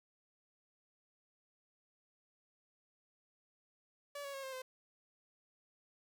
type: tone with pitch steps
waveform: sawtooth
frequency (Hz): 573 / 558.3 / 544 / 530 / 516.4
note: D5 / C#5 / C#5 / C5 / C5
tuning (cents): -43 / +12 / -33 / +22 / -23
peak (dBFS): -39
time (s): 4.15-4.62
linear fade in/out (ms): 5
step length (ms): 94
effects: none